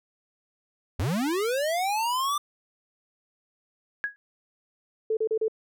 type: linear sweep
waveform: square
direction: up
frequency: 70.8 to 1193 Hz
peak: -25 dBFS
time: 0.99-2.38 s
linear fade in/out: 5 ms
type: tone with exponential decay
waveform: sine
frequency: 1661.2 Hz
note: G#6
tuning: in tune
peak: -21 dBFS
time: 4.04-4.16 s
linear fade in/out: 0 ms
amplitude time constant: 26 ms
type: tone bursts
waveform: sine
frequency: 440 Hz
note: A4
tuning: in tune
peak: -22 dBFS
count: 4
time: 5.1-5.482 s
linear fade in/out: 5 ms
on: 70 ms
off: 34 ms
effects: none